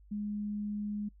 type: tone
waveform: sine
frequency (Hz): 207.7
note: G#3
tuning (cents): 0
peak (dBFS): -33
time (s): 0.11-1.09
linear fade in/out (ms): 10
effects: noise-tail reverb RT60 0.1 s tail -24 dB re dry + added 50 Hz sine -55 dBFS peak until 1.2 s